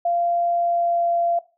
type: tone with pitch glide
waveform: sine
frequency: 691 to 686.6 Hz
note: F5 to F5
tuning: -19 to -30 cents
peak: -18 dBFS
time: 0.05-1.39 s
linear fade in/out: 5 ms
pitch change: -11 cents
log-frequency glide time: 0.53-1.12 s
effects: noise-tail reverb RT60 0.3 s tail -17 dB re dry